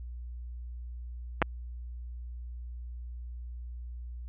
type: clicks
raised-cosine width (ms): 0.5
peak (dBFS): -9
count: 2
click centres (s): 1.418 / 1.424
effects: added 60 Hz sine -38 dBFS peak until 4.28 s + resampled to 8000 Hz